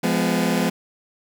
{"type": "chord", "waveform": "sawtooth", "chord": "F diminished", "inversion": "none", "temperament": "just", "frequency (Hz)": [174.61, 209.5, 251.4], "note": ["F3", "Ab3", "Cb4"], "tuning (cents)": [0, 15, 31], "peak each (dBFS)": -19, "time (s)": [0.03, 0.7], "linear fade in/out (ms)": 10, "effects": ["8-bit"]}